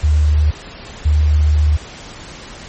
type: tone pair in turn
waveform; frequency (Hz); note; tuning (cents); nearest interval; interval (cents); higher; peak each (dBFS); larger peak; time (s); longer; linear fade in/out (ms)
sine; 75.3 / 75.3; D2 / D2; +44 / +44; unison; 0; neither; -9; neither; 0.03-0.51 / 1.05-1.77; second; 10
effects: pink hiss -34 dBFS RMS until 2.68 s + MP3 32 kbps